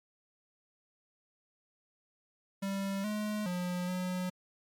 square tone with pitch steps, 196 / 211.2 / 179 / 182.3 Hz, G3 / G#3 / F3 / F#3, 0 / +29 / +43 / -25 cents, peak -33 dBFS, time 2.62-4.3 s, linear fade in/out 10 ms, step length 420 ms, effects MP3 96 kbps

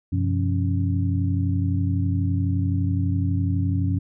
sine tone cluster, 94.1 / 126 / 173.3 / 277.2 Hz, F#2 / B2 / F3 / C#4, +30 / +35 / -13 / 0 cents, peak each -21 / -29 / -28 / -28 dBFS, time 0.12-3.99 s, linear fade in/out 10 ms, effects none

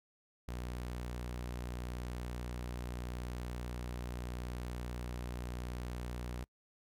sawtooth tone, 60.8 Hz, B1, 26 cents flat, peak -35 dBFS, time 0.48-6.44 s, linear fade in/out 0 ms, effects noise-tail reverb RT60 0.1 s tail -26 dB re dry + MP3 96 kbps

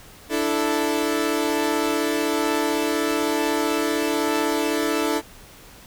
sawtooth chord, D suspended second, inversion none, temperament equal, 293.7 / 329.6 / 440 Hz, D4 / E4 / A4, 0 / 0 / 0 cents, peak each -21 dBFS, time 0.29-5.22 s, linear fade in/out 50 ms, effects pink hiss -46 dBFS RMS until 5.86 s

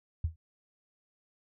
sine tone with exponential decay, 81.2 Hz, E2, 26 cents flat, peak -24 dBFS, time 0.24-0.36 s, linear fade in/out 5 ms, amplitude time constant 26 ms, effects none

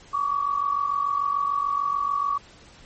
sine tone pair together, 1127.9 / 1174.7 Hz, C#6 / D6, +30 / 0 cents, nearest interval minor second, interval 70 cents, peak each -23 / -27 dBFS, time 0.13-2.38 s, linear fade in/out 10 ms, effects pink hiss -50 dBFS RMS until 2.85 s + MP3 32 kbps

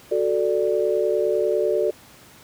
sine chord, D major, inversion first, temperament equal, 370 / 440 / 587.3 Hz, F#4 / A4 / D5, 0 / 0 / 0 cents, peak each -23 / -22 / -23 dBFS, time 0.11-1.91 s, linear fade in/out 10 ms, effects pink hiss -48 dBFS RMS until 2.43 s + high-pass 80 Hz 12 dB/octave

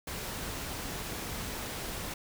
pink noise, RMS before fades -38 dBFS, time 0.07-2.14 s, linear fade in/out 5 ms, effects none

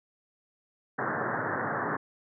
white band-pass noise, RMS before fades -31 dBFS, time 0.98-1.97 s, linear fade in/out 10 ms, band 100 to 1800 Hz, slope 96 dB/octave, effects none

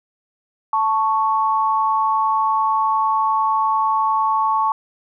sine tone pair together, 880 / 1108.7 Hz, A5 / C#6, 0 / 0 cents, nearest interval major third, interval 400 cents, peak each -18 dBFS, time 0.73-4.72 s, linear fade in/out 2 ms, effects none

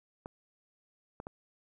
clicks, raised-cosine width 1 ms, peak -27 dBFS, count 3, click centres 0.259 / 1.201 / 1.269 s, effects 11-bit

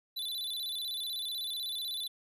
square tone with vibrato, 3729 Hz, A#7, in tune, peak -35 dBFS, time 0.16-2.08 s, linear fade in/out 10 ms, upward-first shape square, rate 16 Hz, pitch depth 110 cents each way, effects none

